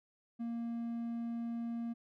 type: tone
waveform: triangle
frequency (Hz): 233.1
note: A#3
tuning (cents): 0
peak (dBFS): -34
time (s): 0.39-1.94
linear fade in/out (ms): 20
effects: none